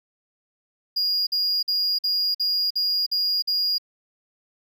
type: tone bursts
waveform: triangle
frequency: 4855 Hz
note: D#8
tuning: 43 cents flat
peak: -19 dBFS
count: 8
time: 0.96-3.783 s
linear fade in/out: 10 ms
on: 310 ms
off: 49 ms
effects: none